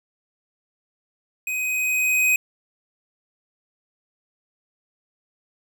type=tone with level ramp; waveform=square; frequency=2511 Hz; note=D#7; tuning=15 cents sharp; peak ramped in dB=-25 to -16 dBFS; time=1.47-2.36 s; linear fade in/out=2 ms; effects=none